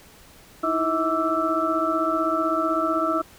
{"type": "tone cluster", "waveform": "sine", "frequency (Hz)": [315.2, 331, 643, 1157, 1326], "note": ["D#4", "E4", "E5", "D6", "E6"], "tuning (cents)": [23, 7, -43, -26, 10], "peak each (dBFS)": [-28, -28, -26, -30, -24], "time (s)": [0.63, 3.22], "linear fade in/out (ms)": 10, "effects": ["pink hiss -50 dBFS RMS until 3.38 s"]}